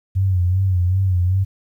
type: tone with vibrato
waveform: sine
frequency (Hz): 92.5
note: F#2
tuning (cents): 0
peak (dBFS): -14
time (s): 0.15-1.45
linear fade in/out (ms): 20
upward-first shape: sine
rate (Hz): 2.6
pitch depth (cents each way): 77
effects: 9-bit